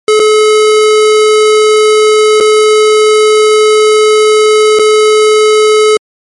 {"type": "tone with dropouts", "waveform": "square", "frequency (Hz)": 428.9, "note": "A4", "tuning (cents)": -44, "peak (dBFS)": -4, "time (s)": [0.08, 5.97], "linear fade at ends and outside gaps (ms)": 2, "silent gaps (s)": [[0.195, 0.199], [2.402, 2.407], [4.789, 4.794]], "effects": ["MP3 48 kbps"]}